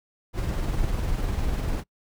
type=noise with tremolo; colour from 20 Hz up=brown; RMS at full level=-24 dBFS; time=0.33-1.84 s; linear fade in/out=50 ms; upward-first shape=triangle; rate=20 Hz; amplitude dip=40%; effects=noise-tail reverb RT60 0.1 s tail -24 dB re dry